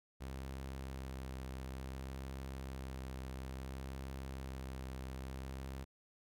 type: tone with vibrato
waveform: sawtooth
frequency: 66 Hz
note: C2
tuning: 16 cents sharp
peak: -39 dBFS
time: 0.2-5.85 s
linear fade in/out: 20 ms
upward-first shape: sine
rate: 0.58 Hz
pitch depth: 18 cents each way
effects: none